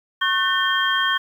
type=tone cluster; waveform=sine; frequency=1092 / 1516 / 1799 / 3197 Hz; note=C#6 / F#6 / A6 / G7; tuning=-26 / +42 / +38 / +33 cents; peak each=-23 dBFS; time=0.21-1.18 s; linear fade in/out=10 ms; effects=8-bit